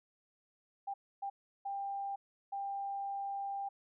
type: tone bursts at uneven times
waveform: sine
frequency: 794 Hz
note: G5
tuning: 22 cents sharp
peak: -36 dBFS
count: 4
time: 0.87-0.94 / 1.22-1.3 / 1.65-2.16 / 2.52-3.69 s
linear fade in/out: 10 ms
effects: none